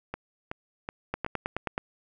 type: two click trains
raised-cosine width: 0.5 ms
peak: -14 / -18 dBFS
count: 7 / 4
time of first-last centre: 1.14-1.779 / 0.14-1.264 s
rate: 9.39 / 2.67 Hz
effects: none